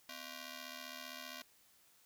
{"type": "ring-modulated tone", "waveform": "5% pulse", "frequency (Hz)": 433.3, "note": "A4", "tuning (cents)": -27, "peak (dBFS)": -32, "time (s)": [0.09, 1.42], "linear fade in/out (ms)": 0, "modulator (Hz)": 179, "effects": ["white hiss -68 dBFS RMS until 2.05 s"]}